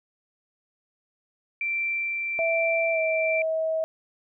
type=tone with tremolo; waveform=sine; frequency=2349 Hz; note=D7; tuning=in tune; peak=-24 dBFS; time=1.61-3.42 s; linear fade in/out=2 ms; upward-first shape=sine; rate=1.2 Hz; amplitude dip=25%
type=tone with pitch glide; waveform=sine; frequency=659.3 to 640.9 Hz; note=E5 to E5; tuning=0 to -49 cents; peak=-23 dBFS; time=2.39-3.84 s; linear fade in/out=0 ms; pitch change=-49 cents; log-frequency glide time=2.92-2.99 s
effects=none